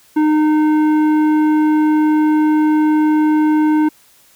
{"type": "tone with tanh clipping", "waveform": "triangle", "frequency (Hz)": 306.5, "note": "D#4", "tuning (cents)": -26, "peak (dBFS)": -12, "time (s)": [0.16, 3.89], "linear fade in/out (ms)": 10, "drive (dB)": 15, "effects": ["white hiss -50 dBFS RMS until 4.35 s"]}